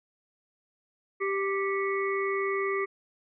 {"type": "harmonic tone with a mistuned harmonic", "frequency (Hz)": 392, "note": "G4", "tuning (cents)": 0, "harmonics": [1, 3, 5, 6], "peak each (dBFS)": [-28, -33, -35, -36], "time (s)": [1.2, 2.86], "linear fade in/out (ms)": 20, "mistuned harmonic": 6, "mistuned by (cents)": -110, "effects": []}